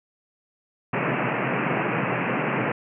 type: band-pass noise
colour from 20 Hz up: pink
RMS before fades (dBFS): -25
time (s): 0.93-2.72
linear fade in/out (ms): 5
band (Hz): 120 to 2700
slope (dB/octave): 96
effects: none